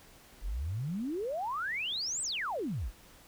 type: exponential two-way sweep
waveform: sine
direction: up then down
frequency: 38.39 to 8372 to 38.39 Hz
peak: -32 dBFS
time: 0.41-2.92 s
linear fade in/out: 50 ms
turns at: 2.22 s
effects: pink hiss -57 dBFS RMS until 3.27 s